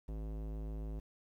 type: tone with low-pass filter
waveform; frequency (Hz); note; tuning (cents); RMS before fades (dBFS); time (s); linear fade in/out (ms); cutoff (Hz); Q
square; 53.4; G#1; +49; -41; 0.08-1; 10; 520; 0.87
effects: 11-bit